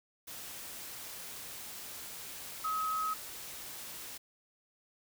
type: tone in noise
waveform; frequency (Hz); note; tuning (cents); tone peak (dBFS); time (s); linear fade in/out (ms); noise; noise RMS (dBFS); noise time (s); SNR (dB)
sine; 1274; D#6; +41; -31; 2.64-3.14; 10; white; -45; 0.27-4.18; +11
effects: none